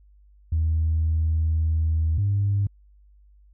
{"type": "tone pair in turn", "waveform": "sine", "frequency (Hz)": [79.8, 100.55], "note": ["D#2", "G2"], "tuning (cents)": [44, 44], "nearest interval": "major third", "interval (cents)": 400, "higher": "second", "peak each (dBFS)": -18, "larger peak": "neither", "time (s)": [[0.52, 2.18], [2.18, 2.67]], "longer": "first", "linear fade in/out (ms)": 5, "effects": ["tanh soft clip ceiling -15 dBFS", "added 50 Hz sine -51 dBFS peak until 3.53 s"]}